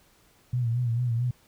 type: tone with vibrato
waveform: sine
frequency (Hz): 119.8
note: A#2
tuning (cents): +48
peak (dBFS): -23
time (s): 0.53-1.31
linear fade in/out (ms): 5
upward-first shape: sine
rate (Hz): 4.5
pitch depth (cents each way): 75
effects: pink hiss -61 dBFS RMS until 1.47 s